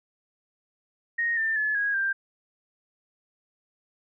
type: tone with pitch steps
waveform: sine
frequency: 1864.7 / 1789.8 / 1717.9 / 1648.8 / 1582.6 Hz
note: A#6 / A6 / A6 / G#6 / G6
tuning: 0 / +29 / -42 / -13 / +16 cents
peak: -23 dBFS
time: 1.18-2.13 s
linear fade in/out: 10 ms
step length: 190 ms
effects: none